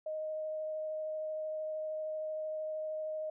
sine tone with vibrato, 622.3 Hz, D#5, in tune, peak -35 dBFS, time 0.06-3.3 s, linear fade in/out 5 ms, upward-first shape triangle, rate 13 Hz, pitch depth 9 cents each way, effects none

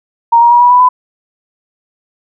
sine tone with pitch steps, 932.3 / 945.9 / 959.6 / 973.6 / 987.7 / 1002.1 Hz, A#5 / A#5 / A#5 / B5 / B5 / B5, 0 / +25 / +50 / -25 / 0 / +25 cents, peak -3 dBFS, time 0.32-0.89 s, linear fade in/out 10 ms, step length 95 ms, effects none

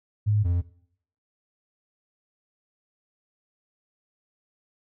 sine / triangle tone pair in turn, 105.1 / 87.34 Hz, G#2 / F2, +21 / +1 cents, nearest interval minor third, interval 320 cents, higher first, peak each -19 dBFS, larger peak neither, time 0.26-0.44 / 0.44-0.62 s, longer neither, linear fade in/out 20 ms, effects noise-tail reverb RT60 0.6 s tail -17 dB re dry

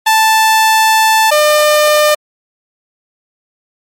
sawtooth tone pair in turn, 880 / 601.9 Hz, A5 / D5, 0 / +42 cents, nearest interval perfect fifth, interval 658 cents, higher first, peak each -3 dBFS, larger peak neither, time 0.06-1.31 / 1.31-2.15 s, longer first, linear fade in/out 10 ms, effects MP3 64 kbps

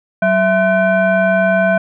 sine tone with frequency modulation, 662 Hz, E5, 7 cents sharp, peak -10 dBFS, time 0.22-1.78 s, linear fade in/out 5 ms, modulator 851 Hz, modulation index 1, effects none

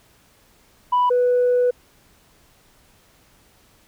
sine tone pair in turn, 987.8 / 493.3 Hz, B5 / B4, 0 / -2 cents, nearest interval octave, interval 1202 cents, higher first, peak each -13 dBFS, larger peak neither, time 0.92-1.1 / 1.1-1.71 s, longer second, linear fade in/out 10 ms, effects tanh soft clip ceiling -12 dBFS + pink hiss -56 dBFS RMS until 3.87 s

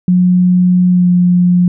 sine tone with pitch glide, 180.5 to 178.02 Hz, F#3 to F3, -43 to +33 cents, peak -6 dBFS, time 0.08-1.68 s, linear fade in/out 2 ms, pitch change -24 cents, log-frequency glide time 0.9-1.08 s, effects none

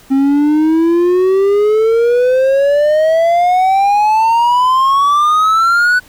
triangle exponential sweep, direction up, 266.5 to 1498 Hz, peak -6 dBFS, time 0.1-6 s, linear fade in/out 20 ms, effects pink hiss -43 dBFS RMS until 6.08 s

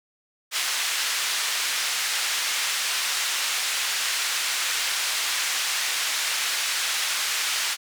pink band-pass noise, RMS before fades -26 dBFS, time 0.51-7.77 s, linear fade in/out 50 ms, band 1800 to 8900 Hz, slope 12 dB/octave, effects none

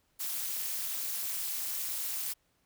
blue noise with amplitude modulation, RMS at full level -31 dBFS, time 0.19-2.34 s, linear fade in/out 20 ms, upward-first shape sine, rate 280 Hz, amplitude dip 100%, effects pink hiss -73 dBFS RMS until 2.65 s

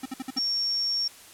square tone bursts, 262 Hz, C4, 2 cents sharp, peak -31 dBFS, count 5, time 0.03-0.389 s, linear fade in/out 5 ms, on 27 ms, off 56 ms
sine tone, 5510 Hz, F8, 24 cents flat, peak -24 dBFS, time 0.37-1.08 s, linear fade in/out 5 ms
effects white hiss -49 dBFS RMS until 1.33 s + low-pass 12000 Hz 12 dB/octave

